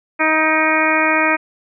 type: harmonic tone with a mistuned harmonic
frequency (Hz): 314.3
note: D#4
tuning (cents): +18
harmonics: 1 / 2 / 3 / 4 / 5 / 6 / 7 / 8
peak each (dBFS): -21 / -21 / -21 / -21 / -21 / -21 / -21 / -21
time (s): 0.19-1.37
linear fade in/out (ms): 20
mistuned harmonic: 8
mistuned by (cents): -55
effects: none